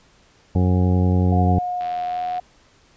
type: harmonic tone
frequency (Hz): 91.1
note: F#2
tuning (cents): -26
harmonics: 1 / 2 / 3 / 4 / 5 / 6 / 8 / 9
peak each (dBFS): -16 / -20 / -26 / -30 / -30 / -34 / -35 / -35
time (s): 0.55-1.59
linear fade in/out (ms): 5
type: tone with pitch glide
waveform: sine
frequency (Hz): 719 to 725.3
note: F#5 to F#5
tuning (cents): -50 to -35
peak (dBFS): -22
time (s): 1.32-2.4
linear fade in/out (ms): 5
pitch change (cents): +15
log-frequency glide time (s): 2.03-2.26
type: click train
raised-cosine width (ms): 0.3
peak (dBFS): -23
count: 49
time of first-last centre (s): 1.81-2.381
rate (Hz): 84.1
effects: pink hiss -55 dBFS RMS until 2.96 s + resampled to 16000 Hz